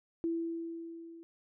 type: tone with level ramp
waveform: sine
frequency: 332.6 Hz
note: E4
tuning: 16 cents sharp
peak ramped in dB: -29 to -48 dBFS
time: 0.24-1.23 s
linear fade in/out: 0 ms
effects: none